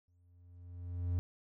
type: tone with exponential growth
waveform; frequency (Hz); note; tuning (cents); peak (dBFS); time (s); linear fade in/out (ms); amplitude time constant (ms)
triangle; 88; F2; +14; -27; 0.08-1.19; 0; 240
effects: none